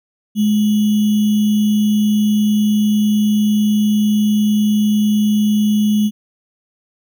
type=tone with sample-and-hold; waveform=sine; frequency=210.5 Hz; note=G#3; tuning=24 cents sharp; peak=-11 dBFS; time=0.35-6.11 s; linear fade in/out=50 ms; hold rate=3150 Hz; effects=none